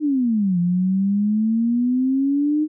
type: exponential two-way sweep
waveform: sine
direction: down then up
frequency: 310.2 to 172.7 to 310.2 Hz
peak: -16 dBFS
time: 0-2.68 s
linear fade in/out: 50 ms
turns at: 0.59 s
effects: none